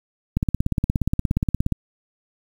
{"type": "click train", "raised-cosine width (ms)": 5, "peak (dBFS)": -7, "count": 24, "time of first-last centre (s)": [0.37, 1.723], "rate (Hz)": 17, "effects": ["7-bit"]}